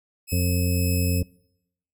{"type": "tone with tremolo", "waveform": "5% pulse", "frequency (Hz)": 2578, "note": "E7", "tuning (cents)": -39, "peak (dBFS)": -20, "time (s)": [0.27, 1.23], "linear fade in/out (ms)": 50, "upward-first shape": "triangle", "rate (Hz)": 1.9, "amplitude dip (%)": 25}
{"type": "harmonic tone", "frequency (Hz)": 89.1, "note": "F2", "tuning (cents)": 35, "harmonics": [1, 2, 3, 5, 6], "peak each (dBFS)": [-21, -27, -31, -35, -37], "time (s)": [0.32, 1.23], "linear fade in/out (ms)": 5}
{"effects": ["noise-tail reverb RT60 0.8 s tail -24 dB re dry"]}